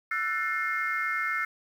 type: chord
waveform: sine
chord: F# half-diminished seventh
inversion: third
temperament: just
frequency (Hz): 1332 / 1480 / 1776 / 2131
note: E6 / F#6 / A6 / C7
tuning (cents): +18 / 0 / +16 / +31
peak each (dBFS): -31 / -34 / -32 / -30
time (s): 0.11-1.45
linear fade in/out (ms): 5
effects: tanh soft clip ceiling -18 dBFS + 9-bit